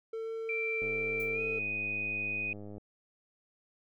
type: tone with vibrato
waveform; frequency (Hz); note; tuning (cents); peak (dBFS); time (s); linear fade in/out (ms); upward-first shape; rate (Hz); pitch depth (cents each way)
triangle; 448.1; A4; +32; -33; 0.13-1.59; 5; triangle; 1.1; 9
type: tone with pitch glide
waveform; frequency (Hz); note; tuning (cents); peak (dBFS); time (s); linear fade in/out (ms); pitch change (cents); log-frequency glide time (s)
sine; 2349 to 2489; D7 to D#7; 0 to 0; -32; 0.49-2.53; 2; +100; 1.33-1.41
type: click train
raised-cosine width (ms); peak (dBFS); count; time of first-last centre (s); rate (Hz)
2; -33; 203; 0.82-2.781; 103
type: noise with exponential decay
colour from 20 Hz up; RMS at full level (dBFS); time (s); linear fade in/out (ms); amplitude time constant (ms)
violet; -45; 1.2-1.33; 1; 28
effects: none